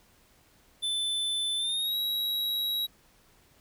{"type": "tone with pitch glide", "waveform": "square", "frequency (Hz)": [3520, 3861], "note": ["A7", "B7"], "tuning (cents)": [0, -40], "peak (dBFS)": -28, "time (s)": [0.82, 2.87], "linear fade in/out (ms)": 20, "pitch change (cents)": 160, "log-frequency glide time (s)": [1.57, 1.96], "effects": ["pink hiss -62 dBFS RMS until 3.6 s"]}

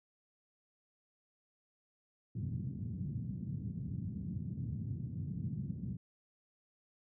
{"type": "band-pass noise", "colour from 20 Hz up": "pink", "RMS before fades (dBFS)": -40, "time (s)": [2.35, 5.97], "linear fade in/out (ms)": 5, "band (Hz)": [100, 190], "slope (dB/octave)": 24, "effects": []}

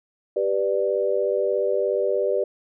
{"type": "chord", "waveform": "sine", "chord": "G major", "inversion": "none", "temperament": "equal with one note detuned", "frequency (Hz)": [392, 493.9, 590.7], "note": ["G4", "B4", "D5"], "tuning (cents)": [0, 0, 10], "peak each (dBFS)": -24, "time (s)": [0.36, 2.44], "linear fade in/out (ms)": 5, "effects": []}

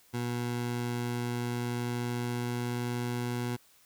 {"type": "tone with pitch glide", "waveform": "20% pulse", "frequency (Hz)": [120.7, 121.54], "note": ["B2", "B2"], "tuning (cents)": [-39, -27], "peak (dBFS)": -26, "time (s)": [0.13, 3.57], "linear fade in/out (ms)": 20, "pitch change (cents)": 12, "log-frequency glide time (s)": [1.52, 3.45], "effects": ["white hiss -62 dBFS RMS until 3.85 s"]}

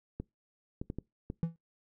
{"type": "clicks", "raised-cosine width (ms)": 3, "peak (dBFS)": -24, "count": 5, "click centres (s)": [0.2, 0.815, 0.901, 0.986, 1.301]}
{"type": "tone with exponential decay", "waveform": "triangle", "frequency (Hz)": 166, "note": "E3", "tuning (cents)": 12, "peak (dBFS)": -22, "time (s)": [1.43, 1.56], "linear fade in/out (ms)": 0, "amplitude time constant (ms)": 28}
{"effects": ["noise-tail reverb RT60 0.2 s tail -24 dB re dry"]}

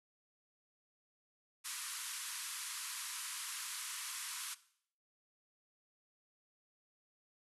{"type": "band-pass noise", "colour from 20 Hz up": "white", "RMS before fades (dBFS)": -44, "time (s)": [1.64, 4.55], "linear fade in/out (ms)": 20, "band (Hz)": [950, 12000], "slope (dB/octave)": 96, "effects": ["noise-tail reverb RT60 0.6 s tail -17 dB re dry"]}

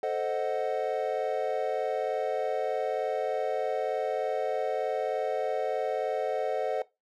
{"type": "chord", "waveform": "triangle", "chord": "A diminished seventh", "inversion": "none", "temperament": "equal", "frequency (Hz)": [440, 523.3, 622.3, 740], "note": ["A4", "C5", "Eb5", "Gb5"], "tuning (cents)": [0, 0, 0, 0], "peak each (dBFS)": [-30, -31, -31, -31], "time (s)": [0.03, 6.82], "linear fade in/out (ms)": 2, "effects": ["noise-tail reverb RT60 0.2 s tail -18 dB re dry"]}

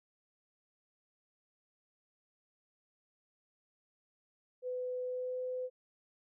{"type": "tone with pitch glide", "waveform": "sine", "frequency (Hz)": [502, 506.7], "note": ["B4", "B4"], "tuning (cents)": [28, 44], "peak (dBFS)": -35, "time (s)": [4.62, 5.7], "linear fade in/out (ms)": 50, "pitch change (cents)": 16, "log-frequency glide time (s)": [5.03, 5.41], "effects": []}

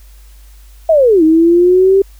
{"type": "linear two-way sweep", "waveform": "sine", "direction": "down then up", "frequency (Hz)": [668, 312.3, 394.5], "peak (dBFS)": -5, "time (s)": [0.89, 2.02], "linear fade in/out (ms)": 5, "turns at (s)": 1.23, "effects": ["added 50 Hz sine -36 dBFS peak until 2.19 s", "white hiss -49 dBFS RMS until 2.19 s"]}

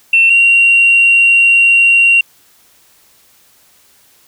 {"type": "tone pair in turn", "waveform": "sine", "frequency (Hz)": [2700, 2754], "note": ["E7", "F7"], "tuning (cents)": [41, -25], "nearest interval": "unison", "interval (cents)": 34, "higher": "second", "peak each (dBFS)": -4, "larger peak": "neither", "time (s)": [[0.13, 0.3], [0.3, 2.21]], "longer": "second", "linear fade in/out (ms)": 5, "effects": ["tanh soft clip ceiling -1 dBFS", "white hiss -49 dBFS RMS until 4.27 s"]}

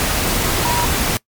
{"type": "tone in noise", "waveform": "sine", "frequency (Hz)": 960, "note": "B5", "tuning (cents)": -49, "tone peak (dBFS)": -18, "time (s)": [0.65, 0.85], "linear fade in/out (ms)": 0, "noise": "pink", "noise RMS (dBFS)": -18, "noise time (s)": [0, 1.17], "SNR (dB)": -3, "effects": ["noise-tail reverb RT60 0.1 s tail -22 dB re dry", "MP3 96 kbps"]}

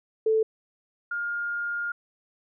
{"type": "tone pair in turn", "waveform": "sine", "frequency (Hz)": [440, 1414], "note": ["A4", "F6"], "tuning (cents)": [0, 21], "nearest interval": "octave + minor sixth", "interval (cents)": 2021, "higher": "second", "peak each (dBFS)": [-19, -27], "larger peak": "first", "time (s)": [[0.26, 0.43], [1.11, 1.92]], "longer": "second", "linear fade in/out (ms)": 5, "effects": []}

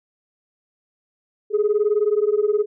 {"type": "beating tone pair", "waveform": "sine", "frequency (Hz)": [409.4, 428.4], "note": ["G#4", "A4"], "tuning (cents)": [-25, -46], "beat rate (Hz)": 19, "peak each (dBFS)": -18, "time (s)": [1.5, 2.66], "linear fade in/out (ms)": 50, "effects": ["tanh soft clip ceiling -11 dBFS"]}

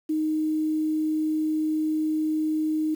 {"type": "tone with quantisation", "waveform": "sine", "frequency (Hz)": 310.8, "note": "D#4", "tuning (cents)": -2, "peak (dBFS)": -22, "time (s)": [0.09, 2.95], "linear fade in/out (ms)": 10, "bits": 8, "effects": []}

